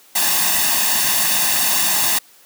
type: noise with comb filter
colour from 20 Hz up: white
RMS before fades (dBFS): -17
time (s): 0.15-2.19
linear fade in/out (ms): 10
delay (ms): 1.1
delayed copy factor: +0.7
effects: white hiss -49 dBFS RMS until 2.45 s + high-pass 200 Hz 12 dB/octave